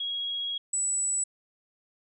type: tone pair in turn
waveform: sine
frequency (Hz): 3305 / 7895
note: G#7 / B8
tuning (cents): -9 / -2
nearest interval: octave + minor third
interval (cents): 1507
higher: second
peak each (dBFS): -29 / -25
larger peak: second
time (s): 0-0.58 / 0.73-1.24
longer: first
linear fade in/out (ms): 5
effects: none